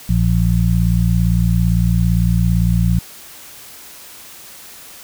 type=harmonic tone; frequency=57.7 Hz; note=A#1; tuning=17 cents flat; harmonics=1 / 2 / 3; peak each=-16 / -16 / -16 dBFS; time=0.09-2.99 s; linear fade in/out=5 ms; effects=white hiss -38 dBFS RMS until 5.03 s